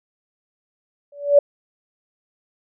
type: tone with exponential growth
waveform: sine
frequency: 574 Hz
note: D5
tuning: 40 cents flat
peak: -5 dBFS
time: 1.12-1.39 s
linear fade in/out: 5 ms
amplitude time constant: 58 ms
effects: none